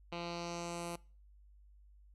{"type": "tone with low-pass filter sweep", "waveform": "10% pulse", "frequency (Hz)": 171.6, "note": "F3", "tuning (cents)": -30, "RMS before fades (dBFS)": -42, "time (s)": [0.12, 0.96], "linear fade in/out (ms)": 5, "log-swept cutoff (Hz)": [3400, 11000], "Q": 2.2, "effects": ["noise-tail reverb RT60 0.4 s tail -23 dB re dry", "added 50 Hz sine -58 dBFS peak until 2.14 s"]}